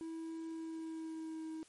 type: tone with pitch glide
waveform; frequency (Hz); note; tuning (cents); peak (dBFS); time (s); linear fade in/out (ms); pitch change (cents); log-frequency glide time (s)
triangle; 325.6 to 318; E4 to D#4; -21 to +38; -39; 0.01-1.63; 0; -41; 0.48-1.52
effects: white hiss -65 dBFS RMS until 1.68 s + MP3 48 kbps